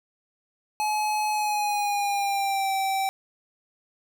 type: tone with pitch glide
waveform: square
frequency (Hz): 850 to 775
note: G#5 to G5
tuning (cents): +40 to -20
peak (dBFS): -24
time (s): 0.8-3.09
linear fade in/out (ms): 0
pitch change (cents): -160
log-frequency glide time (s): 1.32-2.73
effects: none